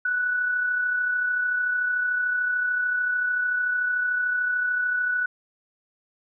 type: tone with amplitude modulation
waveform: sine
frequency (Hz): 1480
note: F#6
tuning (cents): 0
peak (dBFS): -20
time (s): 0.05-5.26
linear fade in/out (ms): 5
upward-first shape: sine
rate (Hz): 33.5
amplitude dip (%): 35
effects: none